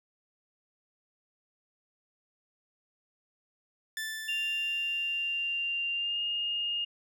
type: tone with exponential decay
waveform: sawtooth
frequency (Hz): 1760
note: A6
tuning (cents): 0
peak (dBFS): -29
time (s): 3.97-6.18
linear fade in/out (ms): 1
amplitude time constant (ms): 480
type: tone with pitch glide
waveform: sine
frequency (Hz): 2784 to 2838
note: F7 to F7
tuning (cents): -6 to +27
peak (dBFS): -29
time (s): 4.28-6.85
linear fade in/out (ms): 10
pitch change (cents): +33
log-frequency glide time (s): 5.94-6.2
effects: none